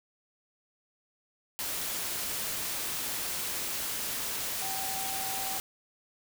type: tone in noise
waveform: sine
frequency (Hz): 772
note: G5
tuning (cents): -27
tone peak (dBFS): -38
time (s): 4.62-5.58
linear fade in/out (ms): 0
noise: white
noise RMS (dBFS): -34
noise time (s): 1.59-5.6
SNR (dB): -7
effects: none